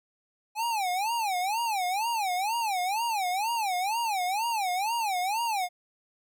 square tone with vibrato, 822 Hz, G#5, 18 cents flat, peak -27 dBFS, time 0.55-5.69 s, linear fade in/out 50 ms, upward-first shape sine, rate 2.1 Hz, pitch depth 240 cents each way, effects none

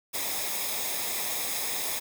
white noise with comb filter, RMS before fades -31 dBFS, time 0.13-2 s, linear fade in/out 20 ms, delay 0.68 ms, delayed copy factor -0.6, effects none

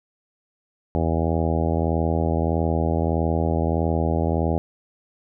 harmonic tone, 81.6 Hz, E2, 17 cents flat, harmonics 1 / 2 / 3 / 4 / 5 / 6 / 7 / 8 / 9 / 10, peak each -23 / -26 / -28 / -29 / -30 / -31 / -31 / -32 / -33 / -33 dBFS, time 0.95-4.58 s, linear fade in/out 0 ms, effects none

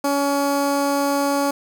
15% pulse tone with notch filter, 281.8 Hz, C#4, 29 cents sharp, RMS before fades -20 dBFS, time 0.04-1.51 s, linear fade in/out 5 ms, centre 2900 Hz, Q 1.6, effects none

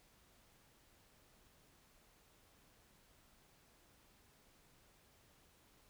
silence, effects pink hiss -69 dBFS RMS until 5.89 s

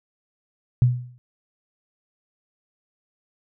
sine tone with exponential decay, 123.47 Hz, B2, in tune, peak -10 dBFS, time 0.82-1.18 s, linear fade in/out 0 ms, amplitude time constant 77 ms, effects none

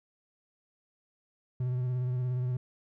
triangle tone with vibrato, 125.6 Hz, B2, 30 cents sharp, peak -26 dBFS, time 1.6-2.57 s, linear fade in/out 5 ms, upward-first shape sine, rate 17 Hz, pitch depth 30 cents each way, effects none

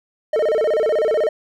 triangle tone with vibrato, 523 Hz, C5, 1 cent flat, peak -13 dBFS, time 0.33-1.29 s, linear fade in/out 5 ms, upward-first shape square, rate 16 Hz, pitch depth 280 cents each way, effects none

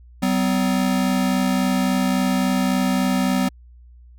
square tone pair together, 190 / 253.6 Hz, F#3 / B3, +46 / +46 cents, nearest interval perfect fourth, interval 500 cents, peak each -21 dBFS, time 0.22-3.49 s, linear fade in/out 10 ms, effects added 60 Hz sine -43 dBFS peak until 4.18 s

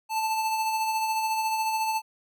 square tone with tremolo, 880 Hz, A5, in tune, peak -24 dBFS, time 0.09-2.02 s, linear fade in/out 50 ms, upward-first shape sine, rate 14 Hz, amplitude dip 35%, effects none

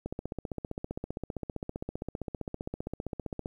click train, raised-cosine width 2 ms, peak -21 dBFS, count 53, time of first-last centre 0.06-3.459 s, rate 15.3 Hz, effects 10-bit

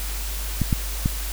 clicks, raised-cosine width 5 ms, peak -7 dBFS, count 3, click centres 0.617 / 0.728 / 1.059 s, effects added 50 Hz sine -27 dBFS peak until 1.32 s + white hiss -33 dBFS RMS until 1.32 s

